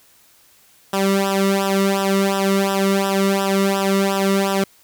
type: tone with flanger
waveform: sawtooth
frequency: 195.5 Hz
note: G3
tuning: 4 cents flat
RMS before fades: -18 dBFS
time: 0.93-4.64 s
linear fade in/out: 5 ms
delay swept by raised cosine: 0.45 to 1.25 ms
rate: 2.8 Hz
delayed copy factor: -0.95
effects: white hiss -53 dBFS RMS until 4.83 s